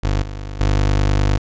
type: tone with level steps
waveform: 25% pulse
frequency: 49.88 Hz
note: G1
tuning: 31 cents sharp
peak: -12 / -23 / -10 dBFS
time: 0.03-1.38 s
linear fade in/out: 10 ms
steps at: 0.22 / 0.6 s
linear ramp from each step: 5 ms
effects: resampled to 16000 Hz